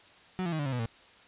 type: tone with pitch steps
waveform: 35% pulse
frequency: 185 / 170.63 / 157.37 / 145.15 / 133.87 / 123.47 / 113.88 Hz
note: F#3 / F3 / D#3 / D3 / C3 / B2 / A#2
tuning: 0 / -40 / +20 / -20 / +40 / 0 / -40 cents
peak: -28 dBFS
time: 0.39-0.859 s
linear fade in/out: 0 ms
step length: 67 ms
effects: white hiss -56 dBFS RMS until 1.27 s + resampled to 8000 Hz